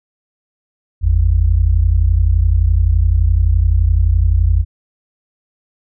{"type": "tone pair together", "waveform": "sine", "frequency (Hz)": [51.99, 83.7], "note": ["G#1", "E2"], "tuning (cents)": [3, 27], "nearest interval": "minor sixth", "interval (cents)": 824, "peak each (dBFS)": -12, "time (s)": [1.01, 4.65], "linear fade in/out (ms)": 50, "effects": []}